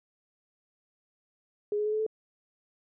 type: tone with pitch steps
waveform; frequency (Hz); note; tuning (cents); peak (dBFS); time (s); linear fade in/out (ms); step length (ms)
sine; 415.3 / 420.6 / 426 / 431.4 / 437; G#4 / G#4 / G#4 / A4 / A4; 0 / +22 / +44 / -34 / -12; -26; 1.72-2.065; 2; 69
effects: none

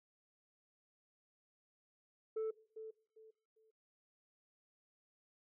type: tone with echo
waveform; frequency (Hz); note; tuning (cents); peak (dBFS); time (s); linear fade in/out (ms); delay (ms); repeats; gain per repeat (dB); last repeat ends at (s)
sine; 440; A4; 0; -33; 2.36-2.51; 10; 400; 3; -12; 3.71
effects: noise-tail reverb RT60 0.6 s tail -22 dB re dry + tanh soft clip ceiling -35 dBFS

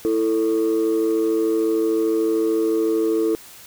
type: tone pair together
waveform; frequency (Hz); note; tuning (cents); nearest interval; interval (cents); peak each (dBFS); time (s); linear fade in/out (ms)
sine; 330.4 / 443.8; E4 / A4; +4 / +15; perfect fourth; 511; -18; 0.05-3.35; 0
effects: tanh soft clip ceiling -13 dBFS + white hiss -43 dBFS RMS until 3.66 s

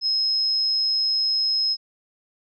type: tone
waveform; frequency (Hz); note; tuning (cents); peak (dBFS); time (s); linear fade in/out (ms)
sine; 5140; E8; -45; -19; 0.01-1.77; 50
effects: none

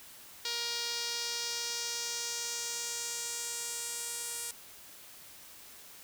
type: tone with band-pass filter sweep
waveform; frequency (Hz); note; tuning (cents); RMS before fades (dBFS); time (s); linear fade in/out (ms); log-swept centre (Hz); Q
sawtooth; 471.6; A#4; +20; -37; 0.45-4.51; 2; 4500 to 9100; 2.2
effects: white hiss -52 dBFS RMS until 6.03 s

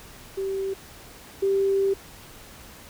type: tone pair in turn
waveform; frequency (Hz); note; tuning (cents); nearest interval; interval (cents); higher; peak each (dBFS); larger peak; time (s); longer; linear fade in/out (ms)
sine; 387.5 / 391.5; G4 / G4; -20 / -2; unison; 18; second; -25 / -19; second; 0.37-0.74 / 1.42-1.94; second; 10
effects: pink hiss -46 dBFS RMS until 2.89 s

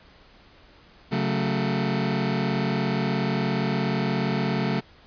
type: chord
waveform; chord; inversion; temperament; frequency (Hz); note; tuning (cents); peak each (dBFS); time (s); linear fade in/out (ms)
sawtooth; F# minor; second; just; 138.75 / 185 / 222; C#3 / F#3 / A3; +2 / 0 / +16; -23; 1.11-4.81; 20
effects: pink hiss -53 dBFS RMS until 5.06 s + resampled to 11025 Hz

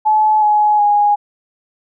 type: tone with pitch steps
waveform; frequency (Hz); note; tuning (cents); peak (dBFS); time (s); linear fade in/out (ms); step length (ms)
sine; 859 / 842.3 / 825.9; A5 / G#5 / G#5; -42 / +24 / -10; -9; 0.05-1.16; 20; 370
effects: none

